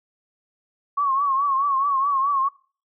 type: tone with vibrato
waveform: sine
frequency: 1106 Hz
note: C#6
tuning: 4 cents flat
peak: -18 dBFS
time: 0.97-2.49 s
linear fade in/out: 10 ms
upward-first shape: triangle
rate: 4.7 Hz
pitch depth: 94 cents each way
effects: noise-tail reverb RT60 0.4 s tail -23 dB re dry